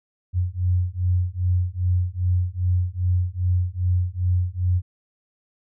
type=beating tone pair; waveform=sine; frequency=89 / 91.5 Hz; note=F2 / F#2; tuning=+33 / -19 cents; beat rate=2.5 Hz; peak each=-22 dBFS; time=0.33-4.82 s; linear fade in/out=50 ms; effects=none